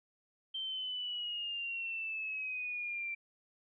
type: exponential sweep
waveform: sine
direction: down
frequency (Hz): 3136 to 2347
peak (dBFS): -36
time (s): 0.54-3.15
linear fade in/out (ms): 10
effects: none